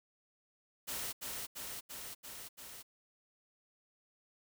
white noise with echo, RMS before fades -40 dBFS, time 0.87-1.13 s, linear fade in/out 20 ms, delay 340 ms, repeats 5, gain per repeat -2 dB, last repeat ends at 2.83 s, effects none

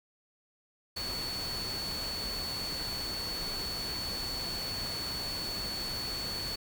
sine tone in noise, 4435 Hz, C#8, in tune, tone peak -35 dBFS, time 0.96-6.56 s, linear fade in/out 10 ms, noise pink, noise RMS -40 dBFS, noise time 0.96-6.56 s, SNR +2 dB, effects none

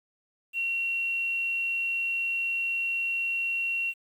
sine tone with quantisation, 2736 Hz, F7, 36 cents flat, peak -26 dBFS, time 0.53-3.94 s, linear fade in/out 50 ms, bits 9, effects none

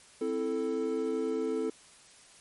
triangle chord, A minor, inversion first, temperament equal, 261.6 / 329.6 / 440 Hz, C4 / E4 / A4, 0 / 0 / 0 cents, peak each -33 / -33 / -29 dBFS, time 0.21-1.7 s, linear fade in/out 5 ms, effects white hiss -56 dBFS RMS until 2.4 s + MP3 48 kbps

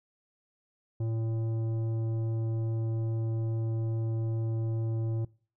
triangle tone with tanh clipping, 112.8 Hz, A2, 44 cents sharp, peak -30 dBFS, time 1-5.25 s, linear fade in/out 5 ms, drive 15 dB, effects noise-tail reverb RT60 0.4 s tail -22 dB re dry

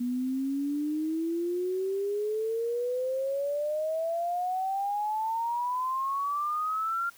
sine exponential sweep, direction up, 241.8 to 1396.9 Hz, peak -27 dBFS, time 0-7.1 s, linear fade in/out 10 ms, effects white hiss -56 dBFS RMS until 7.17 s

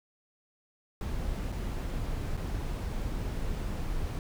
brown noise with dropouts, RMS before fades -33 dBFS, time 1.01-4.19 s, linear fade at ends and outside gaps 1 ms, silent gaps 1.52-1.524 / 2.37-2.374 s, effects none

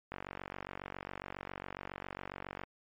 click train, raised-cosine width 0.5 ms, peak -25 dBFS, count 120, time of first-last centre 0.12-2.636 s, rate 47.3 Hz, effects MP3 48 kbps

